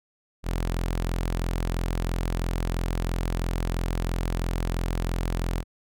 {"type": "tone", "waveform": "sawtooth", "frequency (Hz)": 43, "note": "F1", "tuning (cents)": -26, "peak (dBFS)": -21, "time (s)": [0.43, 5.64], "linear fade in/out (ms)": 50, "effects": []}